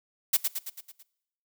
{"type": "noise with echo", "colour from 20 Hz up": "blue", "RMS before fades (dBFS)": -21, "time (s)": [0.33, 0.37], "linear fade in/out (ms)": 10, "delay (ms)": 110, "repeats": 6, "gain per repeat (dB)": -5, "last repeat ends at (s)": 1.03, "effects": ["noise-tail reverb RT60 0.8 s tail -21 dB re dry"]}